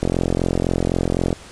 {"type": "click train", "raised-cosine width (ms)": 2, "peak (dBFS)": -5, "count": 58, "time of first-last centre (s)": [0.03, 1.328], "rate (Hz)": 43.9, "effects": ["pink hiss -41 dBFS RMS until 1.51 s", "resampled to 22050 Hz"]}